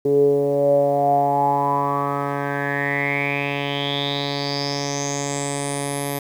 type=tone with low-pass filter sweep; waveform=10% pulse; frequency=141.6 Hz; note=C#3; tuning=37 cents sharp; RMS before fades=-21 dBFS; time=0.05-6.19 s; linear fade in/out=5 ms; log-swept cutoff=390 to 12000 Hz; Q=8.7; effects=8-bit